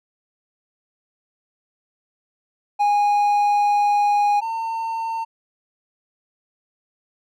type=tone pair in turn; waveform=triangle; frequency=823 / 905.8 Hz; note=G#5 / A#5; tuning=-16 / -50 cents; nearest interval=major second; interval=166 cents; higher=second; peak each=-13 / -21 dBFS; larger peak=first; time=2.79-4.41 / 4.41-5.25 s; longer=first; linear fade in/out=20 ms; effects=none